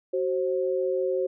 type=tone pair together; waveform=sine; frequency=375.3 / 530.8 Hz; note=F#4 / C5; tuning=+25 / +25 cents; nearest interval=tritone; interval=600 cents; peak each=-26 dBFS; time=0.13-1.27 s; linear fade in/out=10 ms; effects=none